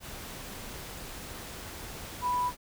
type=tone in noise; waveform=sine; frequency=987.8 Hz; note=B5; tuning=in tune; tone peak=-26 dBFS; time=2.21-2.52 s; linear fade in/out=50 ms; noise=pink; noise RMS=-42 dBFS; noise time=0-2.57 s; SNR=+13 dB; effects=none